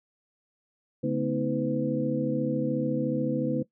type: tone cluster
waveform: sine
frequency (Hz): 142.9 / 222.4 / 256.3 / 319 / 505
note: D3 / A3 / C4 / D#4 / B4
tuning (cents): -47 / +19 / -36 / +43 / +39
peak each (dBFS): -31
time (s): 1.03-3.63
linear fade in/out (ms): 10
effects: noise-tail reverb RT60 0.1 s tail -18 dB re dry